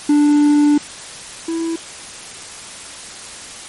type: tone pair in turn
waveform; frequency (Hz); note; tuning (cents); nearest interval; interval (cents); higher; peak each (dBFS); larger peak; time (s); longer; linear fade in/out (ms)
triangle; 293.7 / 329.7; D4 / E4; 0 / 0; major second; 200; second; -7 / -16; first; 0.09-0.78 / 1.48-1.76; first; 5
effects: white hiss -33 dBFS RMS until 3.68 s + MP3 48 kbps